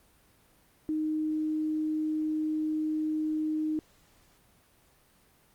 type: tone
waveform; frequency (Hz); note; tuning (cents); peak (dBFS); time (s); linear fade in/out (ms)
sine; 310; D#4; -6; -27; 0.89-3.79; 0
effects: pink hiss -63 dBFS RMS until 5.54 s + Opus 32 kbps